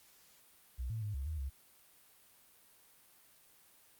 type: tone with pitch steps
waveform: sine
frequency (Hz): 62.5 / 111.5 / 104.3 / 67.9 / 78.4 / 67.7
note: B1 / A2 / G#2 / C#2 / D#2 / C#2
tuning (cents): +21 / +23 / +8 / -35 / +14 / -40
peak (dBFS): -36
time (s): 0.78-1.5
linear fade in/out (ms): 20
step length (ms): 120
effects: white hiss -64 dBFS RMS until 3.99 s + Opus 48 kbps